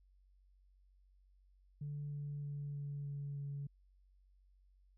sine tone with pitch steps, 145.6 / 144.76 / 143.93 / 143.1 / 142.27 / 141.46 Hz, D3 / D3 / D3 / D3 / C#3 / C#3, -15 / -25 / -35 / -45 / +45 / +35 cents, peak -39 dBFS, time 1.81-3.67 s, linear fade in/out 5 ms, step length 310 ms, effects tanh soft clip ceiling -36 dBFS + added 47 Hz sine -65 dBFS peak until 4.97 s

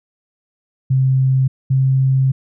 sine tone pair in turn, 131.9 / 132.89 Hz, C3 / C3, +14 / +27 cents, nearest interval unison, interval 13 cents, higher second, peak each -11 dBFS, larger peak neither, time 0.9-1.48 / 1.7-2.32 s, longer second, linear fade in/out 10 ms, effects none

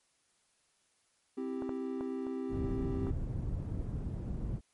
triangle chord, C major, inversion none, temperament equal, 261.6 / 329.6 / 392 Hz, C4 / E4 / G4, 0 / 0 / 0 cents, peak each -35 / -41 / -37 dBFS, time 1.37-3.11 s, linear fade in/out 10 ms
clicks, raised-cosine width 1 ms, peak -28 / -26 / -28 / -34 / -30 dBFS, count 5, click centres 1.622 / 1.693 / 2.009 / 2.268 / 3.069 s
white low-pass noise, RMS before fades -36 dBFS, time 2.49-4.61 s, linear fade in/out 50 ms, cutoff 120 Hz, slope 12 dB/octave
effects white hiss -73 dBFS RMS until 4.73 s + MP3 48 kbps

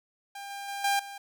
sawtooth tone with level steps, 799 Hz, G5, 33 cents sharp, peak -35 / -33 / -30 / -20 / -36 dBFS, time 0.35-1.18 s, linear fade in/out 5 ms, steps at 0.5 / 0.68 / 0.84 / 0.99 s, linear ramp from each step 5 ms, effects none

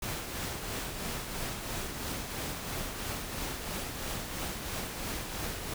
pink noise with tremolo, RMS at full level -35 dBFS, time 0.02-5.74 s, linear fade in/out 5 ms, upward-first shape triangle, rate 3 Hz, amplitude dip 45%, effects none

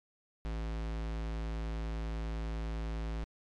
square tone, 55 Hz, A1, in tune, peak -35 dBFS, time 0.45-3.24 s, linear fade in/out 0 ms, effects low-pass 5000 Hz 12 dB/octave + MP3 96 kbps

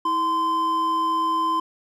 triangle tone pair together, 325.1 / 1032.1 Hz, E4 / C6, -24 / -24 cents, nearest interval octave + minor sixth, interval 2000 cents, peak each -28 / -18 dBFS, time 0.05-1.6 s, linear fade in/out 5 ms, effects none

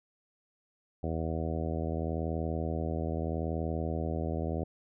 harmonic tone, 80.8 Hz, E2, 34 cents flat, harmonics 1 / 2 / 3 / 4 / 5 / 6 / 7 / 8 / 9, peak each -34 / -37 / -39 / -40 / -41 / -42 / -42 / -43 / -44 dBFS, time 1.03-4.64 s, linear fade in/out 5 ms, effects none

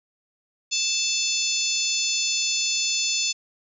harmonic tone with a mistuned harmonic, 879 Hz, A5, 2 cents flat, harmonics 3 / 4 / 5 / 6 / 7 / 8, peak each -29 / -29 / -29 / -29 / -29 / -29 dBFS, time 0.71-3.33 s, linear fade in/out 20 ms, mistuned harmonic 6, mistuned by -29 cents, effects none

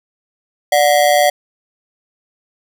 square ring-modulated tone, 659.3 Hz, E5, in tune, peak -7 dBFS, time 0.72-1.3 s, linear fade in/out 5 ms, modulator 70.4 Hz, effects none

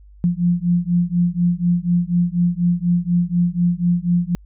sine beating tone pair, 172.7 / 176.8 Hz, F3 / F3, -19 / +22 cents, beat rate 4.1 Hz, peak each -18 dBFS, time 0.24-4.35 s, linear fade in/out 0 ms, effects added 50 Hz sine -42 dBFS peak until 4.45 s

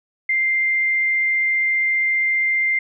sine tone, 2095 Hz, C7, 2 cents sharp, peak -16 dBFS, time 0.29-2.79 s, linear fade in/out 5 ms, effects none

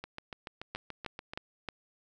two click trains, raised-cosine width 0.3 ms, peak -20 / -24 dBFS, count 4 / 10, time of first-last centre 0.75-1.688 / 0.04-1.335 s, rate 3.2 / 6.95 Hz, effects none

